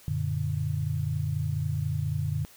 sine chord, Gb augmented, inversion none, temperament equal, 92.5 / 116.54 / 146.83 Hz, Gb2 / Bb2 / D3, 0 / 0 / 0 cents, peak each -31 / -32 / -29 dBFS, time 0.08-2.45 s, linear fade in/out 0 ms, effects white hiss -54 dBFS RMS until 2.56 s

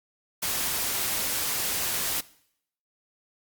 white noise, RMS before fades -28 dBFS, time 0.42-2.21 s, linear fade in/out 10 ms, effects noise-tail reverb RT60 0.7 s tail -20 dB re dry + Opus 48 kbps

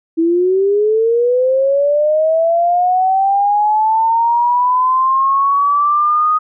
sine linear sweep, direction up, 322.8 to 1249 Hz, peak -10 dBFS, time 0.17-6.39 s, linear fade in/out 20 ms, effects none

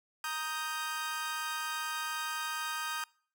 sawtooth chord, Eb major, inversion second, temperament equal, 932.3 / 1244.5 / 1568 Hz, Bb5 / Eb6 / G6, 0 / 0 / 0 cents, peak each -37 / -34 / -35 dBFS, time 0.24-3.04 s, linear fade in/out 2 ms, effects noise-tail reverb RT60 0.5 s tail -25 dB re dry

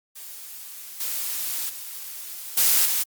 blue noise with level steps, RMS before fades -39 / -28 / -36 / -18 / -23 dBFS, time 0.15-3.04 s, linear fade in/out 20 ms, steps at 1 / 1.69 / 2.57 / 2.85 s, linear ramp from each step 5 ms, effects Opus 48 kbps

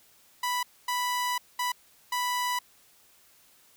sawtooth tone bursts at uneven times, 987.8 Hz, B5, in tune, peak -23 dBFS, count 4, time 0.43-0.63 / 0.88-1.38 / 1.59-1.72 / 2.12-2.59 s, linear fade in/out 5 ms, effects white hiss -60 dBFS RMS until 3.76 s

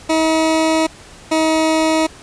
20% pulse tone pair in turn, 319.3 / 317.7 Hz, D#4 / D#4, +45 / +36 cents, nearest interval unison, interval 9 cents, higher first, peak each -8 dBFS, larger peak neither, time 0.09-0.87 / 1.31-2.07 s, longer first, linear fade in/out 10 ms, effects pink hiss -40 dBFS RMS until 2.22 s + resampled to 22050 Hz

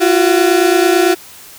35% pulse tone pair together, 341 / 370 Hz, F4 / F#4, -41 / 0 cents, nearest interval minor second, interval 141 cents, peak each -10 dBFS, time 0-1.15 s, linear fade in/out 20 ms, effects white hiss -37 dBFS RMS until 1.58 s

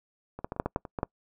clicks, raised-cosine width 1 ms, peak -25 / -18 / -19 / -27 / -11 / -14 / -12 / -25 / -18 / -12 dBFS, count 10, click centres 0.39 / 0.445 / 0.521 / 0.564 / 0.599 / 0.66 / 0.761 / 0.852 / 0.988 / 1.031 s, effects noise-tail reverb RT60 0.1 s tail -26 dB re dry

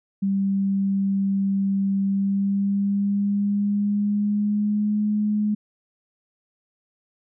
sine tone with pitch glide, 196 to 210.1 Hz, G3 to G#3, 0 to +20 cents, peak -19 dBFS, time 0.22-5.55 s, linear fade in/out 10 ms, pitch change +120 cents, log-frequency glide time 2.04-5.01 s, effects none

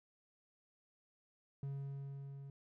triangle tone with level ramp, 138.6 Hz, C#3, in tune, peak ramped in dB -37 to -46 dBFS, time 1.63-2.5 s, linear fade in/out 2 ms, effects none

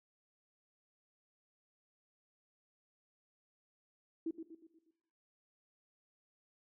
sine tone with echo, 326.9 Hz, E4, 14 cents flat, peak -34 dBFS, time 4.26-4.31 s, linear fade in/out 5 ms, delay 120 ms, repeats 5, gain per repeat -7 dB, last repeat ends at 4.91 s, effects noise-tail reverb RT60 1.0 s tail -17 dB re dry

